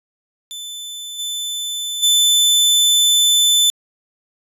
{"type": "tone with level steps", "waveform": "sawtooth", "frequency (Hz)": 3520, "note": "A7", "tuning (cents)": 0, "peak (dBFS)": [-25, -19, -8], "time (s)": [0.51, 3.7], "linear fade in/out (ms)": 0, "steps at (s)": [1.18, 2.02], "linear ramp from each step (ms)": 20, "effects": ["resampled to 32000 Hz"]}